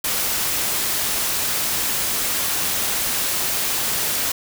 white noise, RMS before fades -22 dBFS, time 0.04-4.32 s, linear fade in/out 5 ms, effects none

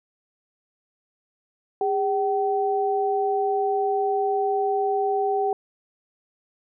sine tone pair together, 405.8 / 766 Hz, G#4 / G5, -40 / -40 cents, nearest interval major seventh, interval 1100 cents, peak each -23 / -23 dBFS, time 1.81-5.53 s, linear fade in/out 2 ms, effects none

